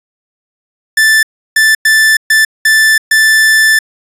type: tone bursts at uneven times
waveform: 45% pulse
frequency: 1760 Hz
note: A6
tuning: in tune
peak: -5 dBFS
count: 6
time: 0.97-1.23 / 1.56-1.75 / 1.85-2.17 / 2.3-2.45 / 2.65-2.98 / 3.11-3.79 s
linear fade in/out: 5 ms
effects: resampled to 32000 Hz